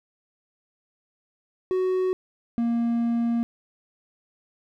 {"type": "tone pair in turn", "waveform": "triangle", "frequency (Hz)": [371.4, 234], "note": ["F#4", "A#3"], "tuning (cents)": [7, 7], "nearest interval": "minor sixth", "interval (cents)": 800, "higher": "first", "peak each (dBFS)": -19, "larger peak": "neither", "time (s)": [[1.71, 2.13], [2.58, 3.43]], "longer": "second", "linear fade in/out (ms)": 0, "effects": []}